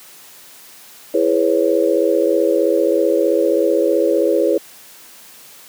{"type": "chord", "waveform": "sine", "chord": "C# minor seventh", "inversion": "first", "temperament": "just", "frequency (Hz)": [332.6, 415.8, 498.9, 554.4], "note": ["E4", "G#4", "B4", "C#5"], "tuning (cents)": [16, 2, 17, 0], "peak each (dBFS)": -18, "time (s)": [1.14, 4.58], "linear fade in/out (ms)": 5, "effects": ["white hiss -42 dBFS RMS until 5.68 s", "high-pass 150 Hz 12 dB/octave"]}